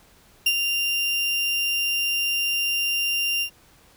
35% pulse tone with ADSR envelope, 2785 Hz, F7, 5 cents flat, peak -14 dBFS, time 0.46-3.5 s, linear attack 6 ms, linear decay 59 ms, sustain -6 dB, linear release 83 ms, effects pink hiss -55 dBFS RMS until 3.96 s

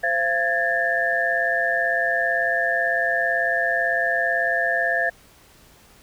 sine tone cluster, 522 / 681 / 1663 / 1781 Hz, C5 / F5 / G#6 / A6, -4 / -44 / +2 / +21 cents, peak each -29 / -24 / -24 / -23 dBFS, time 0.03-5.1 s, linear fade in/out 10 ms, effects pink hiss -52 dBFS RMS until 6.02 s

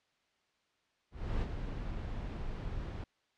brown noise with ADSR envelope, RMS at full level -32 dBFS, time 1.11-3.04 s, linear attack 300 ms, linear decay 48 ms, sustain -7 dB, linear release 4 ms, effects white hiss -75 dBFS RMS until 3.37 s + low-pass 4000 Hz 12 dB/octave

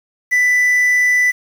triangle tone with quantisation, 1986 Hz, B6, 9 cents sharp, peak -9 dBFS, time 0.31-1.32 s, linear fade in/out 20 ms, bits 6, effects none

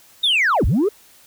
sine linear two-way sweep, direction down then up, 3764 to 38.89 to 445.1 Hz, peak -12 dBFS, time 0.23-0.89 s, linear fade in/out 10 ms, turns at 0.65 s, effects tanh soft clip ceiling -12 dBFS + white hiss -50 dBFS RMS until 1.26 s

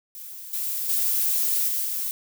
violet noise with level steps, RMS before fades -39 / -28 / -23 / -26 / -28 dBFS, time 0.15-2.11 s, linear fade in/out 0 ms, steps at 0.53 / 0.89 / 1.68 / 1.85 s, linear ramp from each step 5 ms, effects none

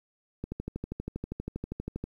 click train, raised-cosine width 3 ms, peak -21 dBFS, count 21, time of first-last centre 0.44-2.04 s, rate 12.5 Hz, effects 10-bit

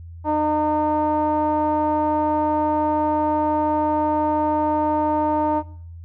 sawtooth tone with low-pass filter, 304.3 Hz, D#4, 38 cents flat, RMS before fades -20 dBFS, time 0.24-5.63 s, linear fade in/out 50 ms, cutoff 860 Hz, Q 6.5, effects noise-tail reverb RT60 0.5 s tail -18 dB re dry + added 84 Hz sine -35 dBFS peak until 6.04 s

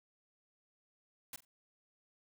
white noise with echo, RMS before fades -45 dBFS, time 1.33-1.36 s, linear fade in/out 2 ms, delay 45 ms, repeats 2, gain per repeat -15 dB, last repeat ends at 1.45 s, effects none

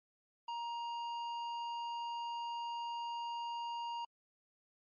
sine tone with hard clipping, 940 Hz, A#5, 14 cents sharp, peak -40 dBFS, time 0.48-4.05 s, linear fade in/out 5 ms, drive 9 dB, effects MP3 32 kbps

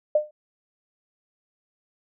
sine tone with exponential decay, 604 Hz, D5, 48 cents sharp, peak -13 dBFS, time 0.15-0.31 s, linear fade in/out 5 ms, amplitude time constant 34 ms, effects none

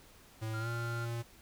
square tone with pitch glide, 110.6 to 117.18 Hz, A2 to A#2, +9 to +9 cents, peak -36 dBFS, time 0.41-1.23 s, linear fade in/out 20 ms, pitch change +100 cents, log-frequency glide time 0.59-0.68 s
triangle tone, 1393 Hz, F6, 5 cents flat, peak -39 dBFS, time 0.53-1.06 s, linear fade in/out 20 ms
effects pink hiss -59 dBFS RMS until 1.41 s

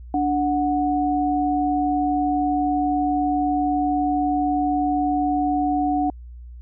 sine tone pair together, 292.1 / 736 Hz, D4 / F#5, -9 / -9 cents, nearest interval octave + major third, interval 1600 cents, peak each -21 dBFS, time 0.14-6.1 s, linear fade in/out 2 ms, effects added 60 Hz sine -36 dBFS peak until 6.61 s

